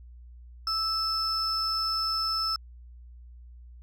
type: tone pair together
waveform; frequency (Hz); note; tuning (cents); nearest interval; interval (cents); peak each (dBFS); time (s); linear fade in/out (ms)
sine; 1314 / 5259; E6 / E8; -6 / -5; 2 octaves; 2401; -29 / -26; 0.67-2.56; 2
effects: tanh soft clip ceiling -21 dBFS + added 60 Hz sine -45 dBFS peak until 3.82 s